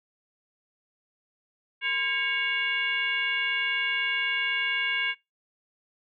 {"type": "tone with frequency modulation", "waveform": "sine", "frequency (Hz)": 2216, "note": "C#7", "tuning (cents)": -1, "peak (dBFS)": -24, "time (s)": [1.81, 5.15], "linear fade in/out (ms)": 50, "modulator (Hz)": 593, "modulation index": 1.2, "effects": ["noise-tail reverb RT60 0.2 s tail -23 dB re dry"]}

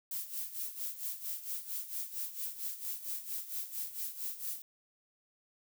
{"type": "noise with tremolo", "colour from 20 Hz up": "violet", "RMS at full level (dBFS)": -37, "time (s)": [0.11, 4.62], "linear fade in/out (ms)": 2, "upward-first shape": "sine", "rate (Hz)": 4.4, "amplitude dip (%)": 75, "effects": []}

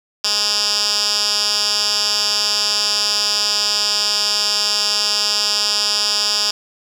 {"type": "tone with band-pass filter", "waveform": "10% pulse", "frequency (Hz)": 207.7, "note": "G#3", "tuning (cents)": 0, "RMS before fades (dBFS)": -18, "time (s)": [0.24, 6.51], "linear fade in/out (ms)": 5, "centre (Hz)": 5000, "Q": 3.9, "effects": ["7-bit"]}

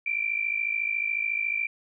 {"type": "tone pair together", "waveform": "sine", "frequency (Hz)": [2327, 2381], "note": ["D7", "D7"], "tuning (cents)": [-17, 23], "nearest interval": "unison", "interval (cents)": 40, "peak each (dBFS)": -28, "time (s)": [0.06, 1.67], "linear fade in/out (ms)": 5, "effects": []}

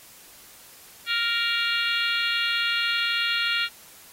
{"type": "harmonic tone with a mistuned harmonic", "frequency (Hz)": 466.6, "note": "A#4", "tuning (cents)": 2, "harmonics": [3, 4, 5, 6, 7, 8, 9], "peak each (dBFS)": [-28, -32, -30, -28, -30, -34, -33], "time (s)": [1.06, 3.69], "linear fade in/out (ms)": 50, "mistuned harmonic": 7, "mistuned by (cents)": 39, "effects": ["white hiss -49 dBFS RMS until 4.12 s", "AAC 48 kbps"]}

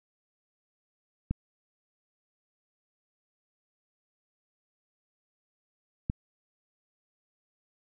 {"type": "clicks", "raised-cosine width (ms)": 5, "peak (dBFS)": -16, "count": 2, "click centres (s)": [1.31, 6.099], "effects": []}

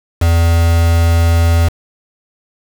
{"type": "tone with quantisation", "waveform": "triangle", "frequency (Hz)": 84, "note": "E2", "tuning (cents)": 33, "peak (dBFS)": -6, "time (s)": [0.21, 1.69], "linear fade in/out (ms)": 10, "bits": 3, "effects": []}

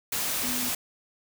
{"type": "tone in noise", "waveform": "sine", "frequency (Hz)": 247.7, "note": "B3", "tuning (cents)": 5, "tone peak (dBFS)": -34, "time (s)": [0.43, 0.69], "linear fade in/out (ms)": 5, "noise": "white", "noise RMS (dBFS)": -29, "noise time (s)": [0.12, 0.75], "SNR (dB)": -8, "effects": []}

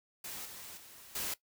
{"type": "noise with level steps", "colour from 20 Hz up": "white", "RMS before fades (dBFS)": [-43, -48, -54, -37], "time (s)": [0.24, 1.34], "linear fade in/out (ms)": 5, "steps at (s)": [0.45, 0.77, 1.15], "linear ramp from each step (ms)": 5, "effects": ["noise-tail reverb RT60 0.1 s tail -18 dB re dry"]}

